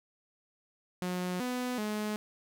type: tone with pitch steps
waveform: sawtooth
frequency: 180.7 / 249.4 / 211.8 Hz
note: F#3 / B3 / G#3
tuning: -41 / +17 / +34 cents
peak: -28 dBFS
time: 1.02-2.16 s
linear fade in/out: 0 ms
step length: 380 ms
effects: none